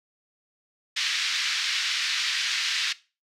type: band-pass noise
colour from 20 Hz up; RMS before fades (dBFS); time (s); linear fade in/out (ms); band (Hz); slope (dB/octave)
white; -27; 0.96-2.93; 10; 1600 to 4900; 24
effects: noise-tail reverb RT60 0.3 s tail -18 dB re dry